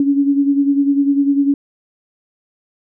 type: beating tone pair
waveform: sine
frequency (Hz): 279.7 / 289.7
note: C#4 / D4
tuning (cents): +16 / -24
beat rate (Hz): 10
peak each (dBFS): -12 / -19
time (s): 0-1.54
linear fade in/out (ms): 2
effects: none